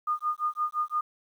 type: tone with tremolo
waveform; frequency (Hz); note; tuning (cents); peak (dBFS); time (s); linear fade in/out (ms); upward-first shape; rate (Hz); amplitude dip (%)
sine; 1221; D#6; -33; -23; 0.07-1.01; 5; sine; 5.8; 100
effects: 10-bit